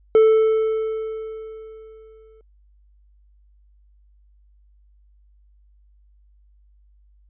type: tone with exponential decay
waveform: triangle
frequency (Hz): 440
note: A4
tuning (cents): 0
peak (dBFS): -7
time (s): 0.15-2.41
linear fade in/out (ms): 1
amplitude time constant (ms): 490
effects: added 50 Hz sine -52 dBFS peak until 7.29 s + resampled to 8000 Hz